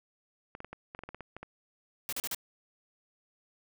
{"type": "clicks", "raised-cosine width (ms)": 0.5, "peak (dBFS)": -27, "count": 12, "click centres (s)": [0.551, 0.604, 0.646, 0.73, 0.949, 0.991, 1.036, 1.09, 1.146, 1.207, 1.366, 1.43]}
{"type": "noise bursts", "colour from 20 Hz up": "white", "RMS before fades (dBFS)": -35, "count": 4, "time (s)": [2.09, 2.347], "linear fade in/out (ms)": 0, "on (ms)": 35, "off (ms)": 39}
{"effects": []}